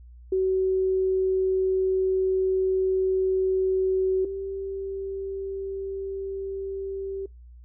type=tone pair in turn; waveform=sine; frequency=377.3 / 389.3 Hz; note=F#4 / G4; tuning=+34 / -12 cents; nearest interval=minor second; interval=54 cents; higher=second; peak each=-20 / -29 dBFS; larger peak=first; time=0.32-4.25 / 4.25-7.26 s; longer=first; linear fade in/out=5 ms; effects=noise-tail reverb RT60 0.2 s tail -25 dB re dry + added 60 Hz sine -44 dBFS peak until 7.64 s